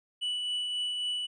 triangle tone with tremolo, 2960 Hz, F#7, in tune, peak -27 dBFS, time 0.21-1.27 s, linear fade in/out 20 ms, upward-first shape triangle, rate 3.7 Hz, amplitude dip 30%, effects resampled to 24000 Hz

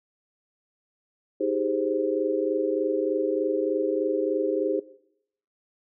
sine chord, Ab major seventh, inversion second, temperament equal with one note detuned, 315.3 / 392 / 415.3 / 523.3 Hz, Eb4 / G4 / Ab4 / C5, +23 / 0 / 0 / 0 cents, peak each -28 dBFS, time 1.4-4.8 s, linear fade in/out 10 ms, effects noise-tail reverb RT60 0.7 s tail -17 dB re dry

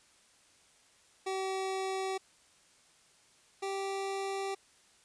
25% pulse tone pair in turn, 381.9 / 390.6 Hz, G4 / G4, -45 / -6 cents, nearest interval unison, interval 39 cents, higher second, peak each -29 / -30 dBFS, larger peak first, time 1.26-2.18 / 3.62-4.55 s, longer second, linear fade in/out 10 ms, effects white hiss -64 dBFS RMS until 5.04 s + resampled to 22050 Hz

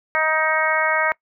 harmonic tone, 314.2 Hz, D#4, 17 cents sharp, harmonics 2 / 3 / 4 / 5 / 6 / 7, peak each -24 / -24 / -24 / -24 / -24 / -24 dBFS, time 0.15-1.12 s, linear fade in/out 0 ms, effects noise-tail reverb RT60 0.1 s tail -23 dB re dry

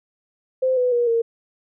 sine tone with pitch steps, 518 / 498.3 / 479.4 / 461.2 Hz, C5 / B4 / A#4 / A#4, -17 / +15 / +48 / -19 cents, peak -16 dBFS, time 0.62-1.22 s, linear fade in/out 10 ms, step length 150 ms, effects none

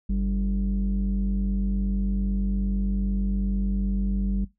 sine tone pair together, 48.73 / 195.1 Hz, G1 / G3, -10 / -8 cents, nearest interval 2 octaves, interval 2402 cents, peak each -21 / -25 dBFS, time 0.09-4.45 s, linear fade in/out 10 ms, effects noise-tail reverb RT60 0.2 s tail -20 dB re dry + tanh soft clip ceiling -18 dBFS

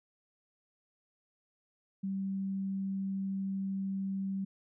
sine tone, 193.8 Hz, G3, 20 cents flat, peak -32 dBFS, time 2.03-4.45 s, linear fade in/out 10 ms, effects none

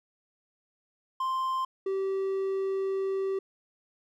triangle tone pair in turn, 1046.5 / 386.6 Hz, C6 / G4, 0 / -24 cents, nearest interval octave + perfect fourth, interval 1724 cents, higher first, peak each -25 dBFS, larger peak neither, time 1.2-1.65 / 1.86-3.39 s, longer second, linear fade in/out 5 ms, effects none

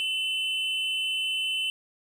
triangle tone pair together, 2685 / 3030 Hz, E7 / F#7, +31 / +40 cents, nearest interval major second, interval 209 cents, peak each -29 / -26 dBFS, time 0-1.7 s, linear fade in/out 0 ms, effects none

